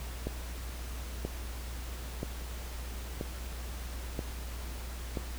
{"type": "click train", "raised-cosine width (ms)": 2, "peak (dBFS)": -20, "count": 6, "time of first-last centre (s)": [0.27, 5.172], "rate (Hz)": 1.02, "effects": ["added 60 Hz sine -38 dBFS peak until 5.38 s", "pink hiss -46 dBFS RMS until 5.38 s"]}